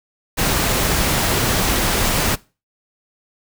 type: noise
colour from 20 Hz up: pink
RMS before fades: -18 dBFS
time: 0.37-2.36 s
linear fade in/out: 20 ms
effects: noise-tail reverb RT60 0.3 s tail -21 dB re dry